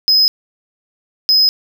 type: tone bursts at uneven times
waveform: triangle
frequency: 5070 Hz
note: D#8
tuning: 32 cents sharp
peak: -7 dBFS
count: 2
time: 0.08-0.28 / 1.29-1.49 s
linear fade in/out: 0 ms
effects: none